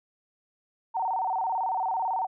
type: tone with vibrato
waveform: sine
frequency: 831 Hz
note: G#5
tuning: 1 cent sharp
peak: -25 dBFS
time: 0.94-2.27 s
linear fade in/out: 20 ms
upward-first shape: square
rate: 18 Hz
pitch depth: 170 cents each way
effects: none